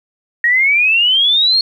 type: exponential sweep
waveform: sine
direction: up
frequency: 1864.7 to 4356 Hz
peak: -9 dBFS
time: 0.44-1.61 s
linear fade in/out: 2 ms
effects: 8-bit